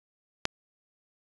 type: click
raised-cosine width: 0.2 ms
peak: -7 dBFS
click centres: 0.454 s
effects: resampled to 22050 Hz